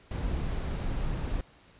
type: noise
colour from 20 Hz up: brown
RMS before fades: -31 dBFS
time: 0.11-1.41 s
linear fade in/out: 2 ms
effects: pink hiss -58 dBFS RMS until 1.79 s + resampled to 8000 Hz